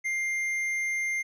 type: tone with tanh clipping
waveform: sine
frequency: 2100 Hz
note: C7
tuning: 6 cents sharp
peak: -28 dBFS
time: 0.04-1.23 s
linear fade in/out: 20 ms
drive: 8 dB
effects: none